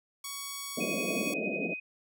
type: tone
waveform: 5% pulse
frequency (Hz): 1119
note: C#6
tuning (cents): +16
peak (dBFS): -25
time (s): 0.24-1.34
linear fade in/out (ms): 5
type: band-pass noise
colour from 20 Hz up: pink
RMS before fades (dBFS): -34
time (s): 0.77-1.74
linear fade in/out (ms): 5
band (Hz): 170 to 680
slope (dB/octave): 96
type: tone with tremolo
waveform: sine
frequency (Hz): 2505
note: D#7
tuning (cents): +11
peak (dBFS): -31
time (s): 0.8-1.8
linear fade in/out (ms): 10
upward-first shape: triangle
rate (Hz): 11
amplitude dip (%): 65
effects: none